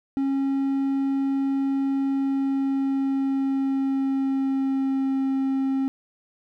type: tone with pitch glide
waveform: triangle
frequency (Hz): 272.8 to 268.3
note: C#4 to C4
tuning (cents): -28 to +44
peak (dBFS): -19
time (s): 0.17-5.88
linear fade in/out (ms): 0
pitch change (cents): -28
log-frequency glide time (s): 2.07-5.23
effects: none